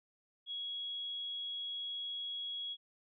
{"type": "tone", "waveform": "sine", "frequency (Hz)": 3327, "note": "G#7", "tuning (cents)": 2, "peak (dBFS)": -38, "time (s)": [0.46, 2.77], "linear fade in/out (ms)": 50, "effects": []}